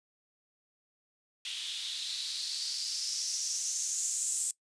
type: noise with band-pass filter sweep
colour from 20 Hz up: blue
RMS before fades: -35 dBFS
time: 1.45-4.51 s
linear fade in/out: 2 ms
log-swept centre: 3200 to 7900 Hz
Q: 4.8
effects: noise-tail reverb RT60 0.1 s tail -20 dB re dry + resampled to 22050 Hz